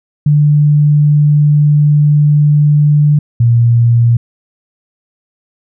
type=tone pair in turn; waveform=sine; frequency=148 / 118.09 Hz; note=D3 / A#2; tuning=+14 / +23 cents; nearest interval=major third; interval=391 cents; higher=first; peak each=-5 dBFS; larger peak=neither; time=0.26-3.19 / 3.4-4.17 s; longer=first; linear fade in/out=5 ms; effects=none

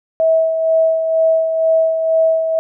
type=tone with tremolo; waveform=sine; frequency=647 Hz; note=E5; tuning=32 cents flat; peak=-9 dBFS; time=0.2-2.59 s; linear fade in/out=0 ms; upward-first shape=sine; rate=2.1 Hz; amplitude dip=50%; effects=none

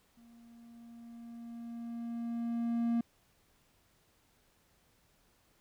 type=tone with level ramp; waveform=triangle; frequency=233.6 Hz; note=A#3; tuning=4 cents sharp; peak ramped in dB=-55 to -25 dBFS; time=0.17-3.01 s; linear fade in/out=5 ms; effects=pink hiss -70 dBFS RMS until 5.6 s

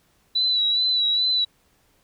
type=tone with vibrato; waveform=sine; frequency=3951 Hz; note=B7; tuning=in tune; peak=-18 dBFS; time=0.35-1.45 s; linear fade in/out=10 ms; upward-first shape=sine; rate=2.4 Hz; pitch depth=41 cents each way; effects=pink hiss -63 dBFS RMS until 2.03 s

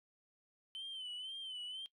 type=tone with vibrato; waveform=sine; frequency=3063 Hz; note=G7; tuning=41 cents flat; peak=-40 dBFS; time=0.75-1.86 s; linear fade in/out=0 ms; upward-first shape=sine; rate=2 Hz; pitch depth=75 cents each way; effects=noise-tail reverb RT60 0.1 s tail -19 dB re dry + tanh soft clip ceiling -41 dBFS

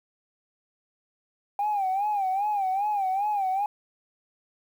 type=tone with vibrato; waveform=sine; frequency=796 Hz; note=G5; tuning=26 cents sharp; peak=-22 dBFS; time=1.59-3.66 s; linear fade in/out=2 ms; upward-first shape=sine; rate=2.5 Hz; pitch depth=110 cents each way; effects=tanh soft clip ceiling -20 dBFS + 9-bit

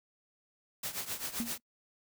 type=noise with tremolo; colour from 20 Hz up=white; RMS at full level=-35 dBFS; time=0.83-1.58 s; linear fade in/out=5 ms; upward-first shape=triangle; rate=7.7 Hz; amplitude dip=85%
type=tone with exponential decay; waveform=sine; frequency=234 Hz; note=A#3; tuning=7 cents sharp; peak=-29 dBFS; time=1.4-1.6 s; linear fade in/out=0 ms; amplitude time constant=43 ms
effects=noise-tail reverb RT60 0.1 s tail -24 dB re dry

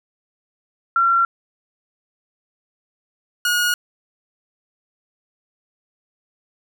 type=tone pair in turn; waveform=sine / sawtooth; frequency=1366 / 1442.8 Hz; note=F6 / F#6; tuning=-39 / -44 cents; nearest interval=minor second; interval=95 cents; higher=second; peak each=-13 dBFS; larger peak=neither; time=0.96-1.25 / 3.45-3.74 s; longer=neither; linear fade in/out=2 ms; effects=none

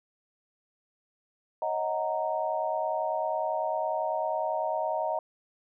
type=tone cluster; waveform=sine; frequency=560 / 630 / 738 / 929 Hz; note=C#5 / D#5 / F#5 / A#5; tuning=+18 / +21 / -5 / -6 cents; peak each=-38 / -30 / -33 / -32 dBFS; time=1.62-5.19 s; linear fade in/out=2 ms; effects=none

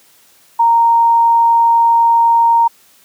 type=tone; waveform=sine; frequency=928 Hz; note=A#5; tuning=8 cents flat; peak=-7 dBFS; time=0.59-2.68 s; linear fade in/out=10 ms; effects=white hiss -49 dBFS RMS until 3.04 s + high-pass 100 Hz 12 dB/octave

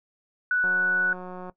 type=tone; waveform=sine; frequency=1480 Hz; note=F#6; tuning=in tune; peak=-20 dBFS; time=0.51-1.13 s; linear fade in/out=2 ms
type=click train; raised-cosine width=1 ms; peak=-25 dBFS; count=157; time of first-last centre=0.64-1.497 s; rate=182 Hz
effects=noise-tail reverb RT60 0.1 s tail -18 dB re dry

